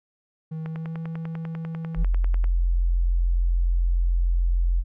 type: tone with pitch glide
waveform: triangle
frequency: 159.3 to 163.21 Hz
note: D#3 to E3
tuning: +41 to -17 cents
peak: -27 dBFS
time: 0.51-2.04 s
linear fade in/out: 10 ms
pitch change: +42 cents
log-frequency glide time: 0.63-0.97 s
type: click train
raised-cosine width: 0.5 ms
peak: -23 dBFS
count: 19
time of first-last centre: 0.66-2.442 s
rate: 10.1 Hz
type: tone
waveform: sine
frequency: 43.42 Hz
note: F1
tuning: 9 cents flat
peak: -18 dBFS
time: 1.95-4.84 s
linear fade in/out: 50 ms
effects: none